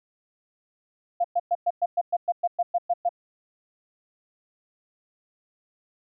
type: tone bursts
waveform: sine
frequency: 698.5 Hz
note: F5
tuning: in tune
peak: -19 dBFS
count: 13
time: 1.2-3.092 s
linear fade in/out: 10 ms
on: 44 ms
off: 110 ms
effects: none